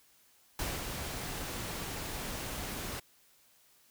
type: noise with ADSR envelope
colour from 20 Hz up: pink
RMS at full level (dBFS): -35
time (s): 0.59-3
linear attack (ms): 3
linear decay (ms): 210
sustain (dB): -4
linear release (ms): 8
effects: white hiss -65 dBFS RMS until 3.9 s